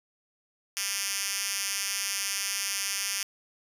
5% pulse tone with high-pass filter, 198.2 Hz, G3, 19 cents sharp, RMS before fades -31 dBFS, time 0.77-3.23 s, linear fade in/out 0 ms, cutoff 3900 Hz, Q 1, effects resampled to 32000 Hz

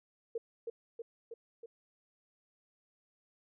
sine tone with echo, 461.2 Hz, A#4, 19 cents flat, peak -33 dBFS, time 0.35-0.38 s, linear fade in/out 5 ms, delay 320 ms, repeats 4, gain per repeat -3 dB, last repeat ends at 1.66 s, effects none

